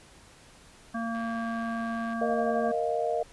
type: harmonic tone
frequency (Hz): 229.2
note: A#3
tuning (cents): -29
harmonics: 1 / 3 / 5 / 7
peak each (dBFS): -31 / -36 / -38 / -39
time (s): 0.94-2.72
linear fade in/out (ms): 10
type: click train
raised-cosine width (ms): 0.3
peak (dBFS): -32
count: 109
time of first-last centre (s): 1.15-2.132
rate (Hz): 110
type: chord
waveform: sine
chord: Bb suspended fourth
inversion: none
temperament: just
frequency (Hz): 466.2 / 621.6 / 699.2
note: Bb4 / Eb5 / F5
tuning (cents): 0 / -2 / +2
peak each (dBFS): -30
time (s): 2.21-3.23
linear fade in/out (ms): 5
effects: pink hiss -54 dBFS RMS until 3.32 s + resampled to 24000 Hz